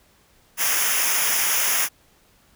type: noise with comb filter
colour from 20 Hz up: white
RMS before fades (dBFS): -21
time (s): 0.57-1.89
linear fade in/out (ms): 50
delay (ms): 0.24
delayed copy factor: -0.8
effects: pink hiss -58 dBFS RMS until 2.55 s